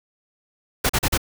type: noise bursts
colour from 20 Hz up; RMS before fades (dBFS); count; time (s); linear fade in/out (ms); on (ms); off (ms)
pink; -19; 4; 0.84-1.177; 10; 55; 39
effects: none